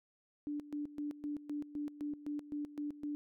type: tone with tremolo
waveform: sine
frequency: 293.7 Hz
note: D4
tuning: in tune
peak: -36 dBFS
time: 0.47-3.15 s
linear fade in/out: 0 ms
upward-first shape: square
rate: 3.9 Hz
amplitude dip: 80%
effects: none